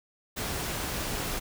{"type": "noise with amplitude modulation", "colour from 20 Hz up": "pink", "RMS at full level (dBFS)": -31, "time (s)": [0.36, 1.4], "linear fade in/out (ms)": 20, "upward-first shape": "sine", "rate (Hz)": 257, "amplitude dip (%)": 35, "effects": []}